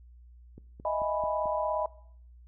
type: click train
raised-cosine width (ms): 3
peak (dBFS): -33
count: 5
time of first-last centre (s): 0.58-1.457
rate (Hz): 4.56
type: chord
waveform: sine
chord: E major seventh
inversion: third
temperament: equal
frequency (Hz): 622.3 / 659.3 / 830.6 / 987.8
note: D#5 / E5 / G#5 / B5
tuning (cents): 0 / 0 / 0 / 0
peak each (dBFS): -30 / -35 / -35 / -32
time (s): 0.85-1.86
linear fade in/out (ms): 2
effects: noise-tail reverb RT60 0.6 s tail -20 dB re dry + added 60 Hz sine -50 dBFS peak until 2.47 s